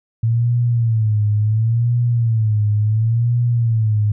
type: tone with vibrato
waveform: sine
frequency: 112.4 Hz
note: A2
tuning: 37 cents sharp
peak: -13 dBFS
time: 0.23-4.12 s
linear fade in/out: 5 ms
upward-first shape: sine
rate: 0.71 Hz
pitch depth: 120 cents each way
effects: none